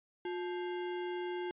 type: tone with sample-and-hold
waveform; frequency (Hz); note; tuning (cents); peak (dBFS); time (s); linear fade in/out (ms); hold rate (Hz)
sine; 357.1; F4; +39; -35; 0.25-1.51; 2; 1225
effects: resampled to 8000 Hz